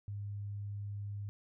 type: tone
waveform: sine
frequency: 101.8 Hz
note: G#2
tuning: 34 cents flat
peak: -38 dBFS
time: 0.08-1.29 s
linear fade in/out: 0 ms
effects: none